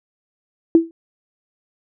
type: tone with exponential decay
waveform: sine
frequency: 330.1 Hz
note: E4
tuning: 2 cents sharp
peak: -4 dBFS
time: 0.75-0.91 s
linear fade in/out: 1 ms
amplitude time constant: 34 ms
effects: none